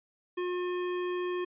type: tone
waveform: square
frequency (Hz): 358.6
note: F4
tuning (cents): +46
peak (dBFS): -31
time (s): 0.37-1.45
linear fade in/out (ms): 10
effects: resampled to 8000 Hz